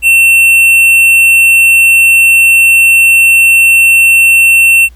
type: tone with hard clipping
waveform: sine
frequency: 2700 Hz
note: E7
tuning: 41 cents sharp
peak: -4 dBFS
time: 0.02-4.89 s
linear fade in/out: 50 ms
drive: 9 dB
effects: added 59 Hz sine -33 dBFS peak until 4.95 s + pink hiss -49 dBFS RMS until 4.95 s